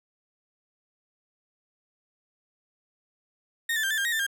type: tone with pitch steps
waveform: 35% pulse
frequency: 1847 / 1752 / 1582 / 1751 / 1602 / 1881 / 1782 / 1607 Hz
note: A#6 / A6 / G6 / A6 / G6 / A#6 / A6 / G6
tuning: -16 / -8 / +15 / -9 / +37 / +15 / +22 / +43 cents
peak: -23 dBFS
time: 3.69-4.266 s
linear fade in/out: 5 ms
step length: 72 ms
effects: none